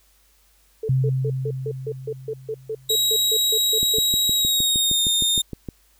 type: tone bursts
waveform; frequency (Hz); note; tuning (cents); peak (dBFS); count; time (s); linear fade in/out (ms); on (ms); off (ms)
sine; 440; A4; 0; -24; 16; 0.83-3.992; 5; 57; 150
type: tone with exponential decay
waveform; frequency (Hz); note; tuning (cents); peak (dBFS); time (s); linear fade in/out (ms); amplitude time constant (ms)
sine; 131.3; C3; +6; -15; 0.89-3.38; 5; 540
type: tone with pitch glide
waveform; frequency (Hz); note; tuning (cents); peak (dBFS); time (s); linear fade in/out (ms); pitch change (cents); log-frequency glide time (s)
sawtooth; 3834 to 3657; A#7 to A#7; +48 to -34; -15; 2.89-5.42; 10; -82; 4.35-5.03
type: click train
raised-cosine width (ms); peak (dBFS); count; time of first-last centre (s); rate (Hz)
3; -17; 13; 3.83-5.688; 6.46
effects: added 50 Hz sine -60 dBFS peak until 5.99 s + white hiss -60 dBFS RMS until 5.99 s